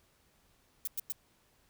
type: noise bursts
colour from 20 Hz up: violet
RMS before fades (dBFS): -35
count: 3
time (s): 0.85-1.122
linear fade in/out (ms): 2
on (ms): 24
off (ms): 100
effects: pink hiss -69 dBFS RMS until 1.69 s